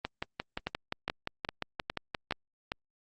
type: two click trains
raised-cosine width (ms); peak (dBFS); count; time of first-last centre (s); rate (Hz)
0.3; -15 / -16; 6 / 14; 0.67-2.719 / 0.05-2.323; 2.44 / 5.72
effects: Opus 32 kbps